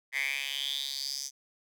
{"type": "tone with high-pass filter sweep", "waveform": "10% pulse", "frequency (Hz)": 138.1, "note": "C#3", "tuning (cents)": -6, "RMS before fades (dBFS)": -34, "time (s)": [0.12, 1.31], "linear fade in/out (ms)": 50, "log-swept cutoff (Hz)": [2000, 5900], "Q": 6.6, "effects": []}